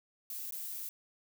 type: noise with dropouts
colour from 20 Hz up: violet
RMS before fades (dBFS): -41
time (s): 0.3-0.89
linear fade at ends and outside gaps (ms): 1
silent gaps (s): 0.508-0.523
effects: none